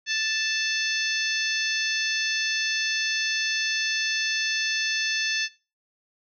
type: harmonic tone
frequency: 880 Hz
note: A5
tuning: in tune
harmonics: 2 / 3 / 4 / 5 / 6 / 7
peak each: -28 / -30 / -31 / -32 / -33 / -33 dBFS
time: 0.06-5.49 s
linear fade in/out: 50 ms
effects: noise-tail reverb RT60 0.3 s tail -19 dB re dry